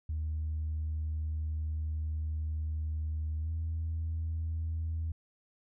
sine tone with pitch glide, 77.78 to 80.99 Hz, D#2 to E2, 0 to -30 cents, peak -30 dBFS, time 0.09-5.12 s, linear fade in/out 5 ms, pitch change +70 cents, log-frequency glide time 3.41-3.5 s, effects tanh soft clip ceiling -28 dBFS

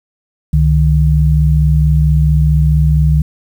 sine tone pair together, 68 / 152.46 Hz, C#2 / D#3, -33 / -35 cents, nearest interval octave + major second, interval 1398 cents, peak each -10 dBFS, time 0.53-3.22 s, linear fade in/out 5 ms, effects 7-bit

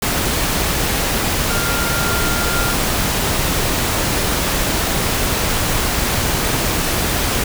sine tone in noise, 1396.9 Hz, F6, in tune, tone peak -23 dBFS, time 1.5-2.74 s, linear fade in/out 5 ms, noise pink, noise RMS -18 dBFS, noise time 0.02-7.44 s, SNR -8 dB, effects none

